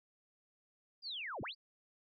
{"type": "linear two-way sweep", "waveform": "sine", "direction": "down then up", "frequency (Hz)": [4949, 58.27, 4949], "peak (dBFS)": -40, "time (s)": [1.02, 1.55], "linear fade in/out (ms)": 50, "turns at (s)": 1.42, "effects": ["AAC 64 kbps"]}